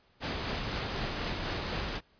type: noise with tremolo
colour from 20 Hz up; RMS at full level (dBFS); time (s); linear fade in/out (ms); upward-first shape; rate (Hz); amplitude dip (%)
pink; -33; 0.2-2.01; 50; sine; 4; 25
effects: pink hiss -66 dBFS RMS until 2.19 s + resampled to 11025 Hz